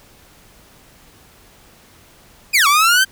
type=linear two-way sweep; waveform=sawtooth; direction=down then up; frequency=2553 to 1108.7 to 1579 Hz; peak=-7 dBFS; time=2.53-3.05 s; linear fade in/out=20 ms; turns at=2.67 s; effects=pink hiss -48 dBFS RMS until 3.11 s